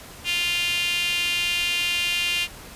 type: tone with high-pass filter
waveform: sawtooth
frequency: 349.2 Hz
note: F4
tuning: in tune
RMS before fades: -24 dBFS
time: 0.24-2.48 s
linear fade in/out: 50 ms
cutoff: 2700 Hz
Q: 5.9
effects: pink hiss -42 dBFS RMS until 2.75 s + resampled to 32000 Hz